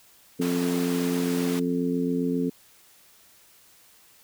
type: harmonic tone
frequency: 87.5 Hz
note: F2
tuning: 4 cents sharp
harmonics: 2 / 3 / 4 / 5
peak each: -29 / -25 / -35 / -30 dBFS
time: 0.39-2.5 s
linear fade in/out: 10 ms
type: high-pass noise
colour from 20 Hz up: pink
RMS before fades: -36 dBFS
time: 0.41-1.6 s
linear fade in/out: 10 ms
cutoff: 300 Hz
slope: 12 dB/octave
effects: white hiss -56 dBFS RMS until 4.23 s